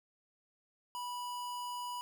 square tone, 980 Hz, B5, 14 cents flat, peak -39 dBFS, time 0.95-2.01 s, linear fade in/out 0 ms, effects none

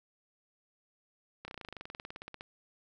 slowing click train, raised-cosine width 0.3 ms, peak -27 dBFS, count 22, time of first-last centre 1.45-2.409 s, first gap 30 ms, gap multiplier 1.04, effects none

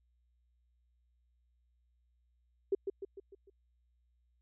sine tone with echo, 393.1 Hz, G4, 5 cents sharp, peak -26 dBFS, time 2.72-2.75 s, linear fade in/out 5 ms, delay 150 ms, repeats 5, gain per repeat -6 dB, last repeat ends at 3.5 s, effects added 60 Hz sine -70 dBFS peak until 4.41 s

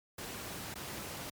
pink noise with dropouts, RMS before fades -42 dBFS, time 0.18-1.3 s, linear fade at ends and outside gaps 5 ms, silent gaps 0.742-0.755 s, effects high-pass 80 Hz 12 dB/octave + MP3 96 kbps

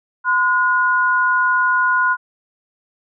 sine tone pair together, 1023 / 1444.3 Hz, C6 / F#6, -39 / -42 cents, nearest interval tritone, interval 597 cents, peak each -17 / -15 dBFS, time 0.24-2.17 s, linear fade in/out 50 ms, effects none

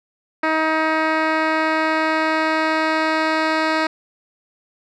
10% pulse tone with low-pass filter sweep, 316.2 Hz, D#4, 28 cents sharp, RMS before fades -19 dBFS, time 0.43-3.87 s, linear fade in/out 5 ms, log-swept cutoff 2400 to 3700 Hz, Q 1.2, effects none

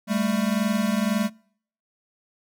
square tone pair together, 199.3 / 221.2 Hz, G3 / A3, +29 / +9 cents, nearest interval major second, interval 180 cents, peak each -25 dBFS, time 0.07-1.3 s, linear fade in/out 50 ms, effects noise-tail reverb RT60 0.6 s tail -26 dB re dry

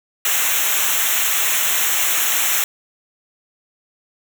white noise with comb filter, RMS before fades -18 dBFS, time 0.25-2.64 s, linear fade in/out 2 ms, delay 0.21 ms, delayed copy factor -0.95, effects none

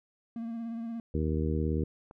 triangle tone with vibrato, 230 Hz, A#3, 23 cents flat, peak -32 dBFS, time 0.36-1 s, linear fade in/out 2 ms, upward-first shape triangle, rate 17 Hz, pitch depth 36 cents each way
harmonic tone, 77.9 Hz, D#2, 3 cents sharp, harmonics 1 / 2 / 3 / 4 / 5 / 6, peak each -30 / -33 / -35 / -36 / -37 / -38 dBFS, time 1.14-1.84 s, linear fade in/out 5 ms
click, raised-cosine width 1 ms, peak -34 dBFS, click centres 2.111 s
effects none

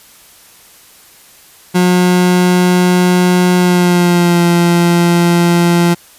30% pulse tone with pitch glide, 180 to 172.47 Hz, F#3 to F3, -47 to -21 cents, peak -5 dBFS, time 1.74-5.95 s, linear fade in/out 20 ms, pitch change -74 cents, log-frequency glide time 3.57-4.42 s, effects white hiss -42 dBFS RMS until 6.18 s + resampled to 32000 Hz

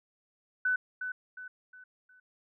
sine tone with echo, 1500 Hz, F#6, 23 cents sharp, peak -25 dBFS, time 0.65-0.76 s, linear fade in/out 5 ms, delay 360 ms, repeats 4, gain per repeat -8 dB, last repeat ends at 2.2 s, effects none

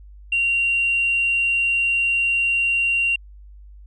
sine tone, 2760 Hz, F7, 21 cents flat, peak -16 dBFS, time 0.32-3.16 s, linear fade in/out 5 ms, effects tanh soft clip ceiling -12 dBFS + added 50 Hz sine -40 dBFS peak until 3.86 s

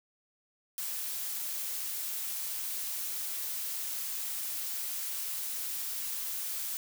blue noise, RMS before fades -36 dBFS, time 0.78-6.77 s, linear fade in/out 0 ms, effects none

